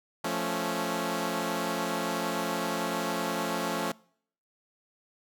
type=chord; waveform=10% pulse; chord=F augmented; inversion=none; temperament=equal; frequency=174.61 / 220 / 277.2 Hz; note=F3 / A3 / C#4; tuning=0 / 0 / 0 cents; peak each=-25 dBFS; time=0.24-3.92 s; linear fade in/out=5 ms; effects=noise-tail reverb RT60 0.6 s tail -24 dB re dry